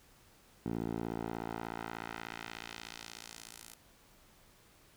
10% pulse tone with band-pass filter sweep, 56.6 Hz, A1, 50 cents sharp, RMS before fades -42 dBFS, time 0.66-3.75 s, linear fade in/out 0 ms, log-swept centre 280 to 11000 Hz, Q 0.84, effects pink hiss -63 dBFS RMS until 4.96 s

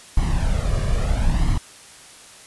brown noise with flanger, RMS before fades -19 dBFS, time 0.17-1.58 s, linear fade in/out 5 ms, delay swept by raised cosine 0.98 to 1.75 ms, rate 0.75 Hz, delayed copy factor +0.7, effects white hiss -44 dBFS RMS until 2.46 s + resampled to 24000 Hz

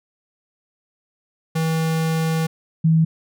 square / sine tone pair in turn, 161.3 / 161.3 Hz, E3 / E3, -37 / -37 cents, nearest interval unison, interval 0 cents, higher neither, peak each -19 / -12 dBFS, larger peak second, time 1.55-2.47 / 2.84-3.05 s, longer first, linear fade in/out 10 ms, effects none

